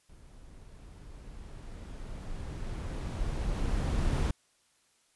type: noise with level ramp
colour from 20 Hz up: brown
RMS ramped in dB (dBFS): -54 to -26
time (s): 0.09-4.31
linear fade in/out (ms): 5
effects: white hiss -69 dBFS RMS until 5.15 s + resampled to 24000 Hz